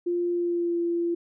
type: tone with pitch glide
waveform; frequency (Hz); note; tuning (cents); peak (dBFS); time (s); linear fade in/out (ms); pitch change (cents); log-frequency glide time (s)
sine; 349.2 to 342; F4 to F4; 0 to -36; -23; 0.06-1.15; 10; -36; 0.31-0.79
effects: none